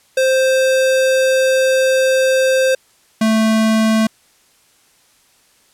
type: tone pair in turn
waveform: square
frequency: 524 / 220.3 Hz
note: C5 / A3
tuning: +2 / +2 cents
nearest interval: octave + minor third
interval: 1500 cents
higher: first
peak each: -12 dBFS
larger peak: neither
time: 0.17-2.75 / 3.21-4.07 s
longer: first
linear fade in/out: 5 ms
effects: white hiss -54 dBFS RMS until 5.73 s + low-pass 11000 Hz 12 dB/octave